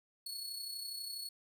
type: tone with amplitude modulation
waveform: sawtooth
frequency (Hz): 4384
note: C#8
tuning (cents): -20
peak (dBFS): -36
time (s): 0.26-1.29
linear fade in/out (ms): 5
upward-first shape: sine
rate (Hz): 32.2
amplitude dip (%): 45
effects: 12-bit